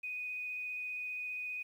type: tone with vibrato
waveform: sine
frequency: 2489 Hz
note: D#7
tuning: in tune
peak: -37 dBFS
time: 0.03-1.63 s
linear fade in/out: 10 ms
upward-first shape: sine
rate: 15 Hz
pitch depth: 11 cents each way
effects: 11-bit